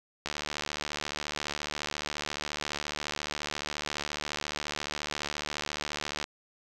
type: click train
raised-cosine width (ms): 0.2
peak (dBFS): -15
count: 446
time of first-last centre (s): 0.26-6.241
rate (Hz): 74.4
effects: 9-bit